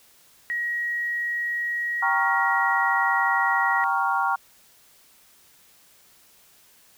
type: tone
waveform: sine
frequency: 1900 Hz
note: A#6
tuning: 33 cents sharp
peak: -24 dBFS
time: 0.5-3.84 s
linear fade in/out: 0 ms
type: chord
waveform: sine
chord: G half-diminished seventh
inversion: none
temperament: equal with one note detuned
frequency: 784 / 935 / 1108.7 / 1396.9 Hz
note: G5 / Bb5 / Db6 / F6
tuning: 0 / +5 / 0 / 0 cents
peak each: -26 dBFS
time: 2.02-4.36 s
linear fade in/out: 10 ms
effects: white hiss -56 dBFS RMS until 6.97 s